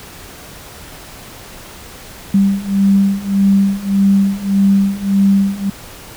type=beating tone pair; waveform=sine; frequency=196 / 197.7 Hz; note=G3 / G3; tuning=0 / +15 cents; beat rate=1.7 Hz; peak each=-14 / -12 dBFS; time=2.34-5.7 s; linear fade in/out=5 ms; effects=pink hiss -35 dBFS RMS until 6.16 s